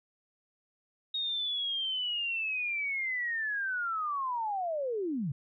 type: linear sweep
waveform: sine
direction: down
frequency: 3748 to 123.47 Hz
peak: -30 dBFS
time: 1.14-5.32 s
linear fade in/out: 5 ms
effects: none